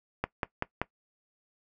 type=click train; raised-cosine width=0.5 ms; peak=-13 dBFS; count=4; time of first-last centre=0.24-0.816 s; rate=5.21 Hz; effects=noise-tail reverb RT60 0.1 s tail -19 dB re dry